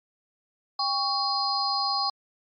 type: tone cluster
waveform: sine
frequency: 798 / 1115 / 4208 / 4903 Hz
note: G5 / C#6 / C8 / D#8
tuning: +31 / +10 / +9 / -26 cents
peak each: -29 dBFS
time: 0.79-2.1 s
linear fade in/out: 5 ms
effects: MP3 64 kbps